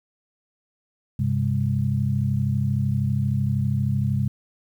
sine tone cluster, 98.2 / 131 / 202 Hz, G2 / C3 / G#3, +4 / +2 / -48 cents, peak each -25 / -22 / -27 dBFS, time 1.19-4.28 s, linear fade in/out 5 ms, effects 9-bit

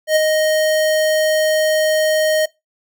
square tone with ADSR envelope, 622.3 Hz, D#5, in tune, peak -10 dBFS, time 0.07-2.46 s, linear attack 90 ms, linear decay 16 ms, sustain -4 dB, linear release 10 ms, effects noise-tail reverb RT60 0.2 s tail -21 dB re dry

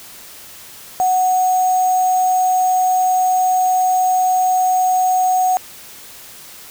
sine tone with sample-and-hold, 740 Hz, F#5, in tune, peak -12 dBFS, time 1-5.57 s, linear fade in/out 0 ms, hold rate 7350 Hz, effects white hiss -38 dBFS RMS until 6.7 s

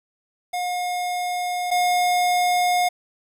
square tone pair in turn, 717 / 717 Hz, F5 / F5, +45 / +45 cents, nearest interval unison, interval 0 cents, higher neither, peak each -24 / -18 dBFS, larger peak second, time 0.53-1.71 / 1.71-2.89 s, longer neither, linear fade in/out 10 ms, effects resampled to 32000 Hz + 8-bit

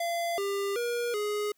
square tone with pitch steps, 683 / 398.8 / 477.3 / 417.1 Hz, F5 / G4 / A#4 / G#4, -39 / +30 / +41 / +7 cents, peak -29 dBFS, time 0-1.52 s, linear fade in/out 5 ms, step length 380 ms, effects white hiss -71 dBFS RMS until 1.57 s

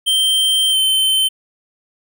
square tone with pitch glide, 3136 to 3087 Hz, G7 to G7, 0 to -27 cents, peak -13 dBFS, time 0.06-1.29 s, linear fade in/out 20 ms, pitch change -27 cents, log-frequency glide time 0.7-0.77 s, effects none

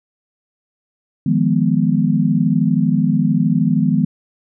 sine chord, F half-diminished seventh, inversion third, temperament equal, 155.56 / 174.61 / 207.7 / 246.9 Hz, Eb3 / F3 / Ab3 / Cb4, 0 / 0 / 0 / 0 cents, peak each -18 dBFS, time 1.26-4.05 s, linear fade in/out 5 ms, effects none

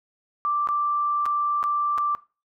sine tone with dropouts, 1174.7 Hz, D6, in tune, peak -21 dBFS, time 0.45-2.15 s, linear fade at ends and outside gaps 0 ms, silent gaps 0.673-0.688 / 1.256-1.262 / 1.629-1.639 / 1.978-1.983 s, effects noise-tail reverb RT60 0.3 s tail -18 dB re dry

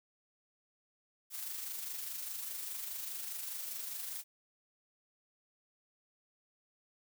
blue noise with amplitude modulation, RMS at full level -40 dBFS, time 1.3-4.24 s, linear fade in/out 50 ms, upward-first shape sine, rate 24.9 Hz, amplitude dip 40%, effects none

